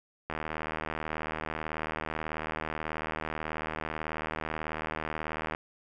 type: click train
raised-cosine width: 0.5 ms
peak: -18 dBFS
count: 412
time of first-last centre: 0.3-5.549 s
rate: 78.3 Hz
effects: none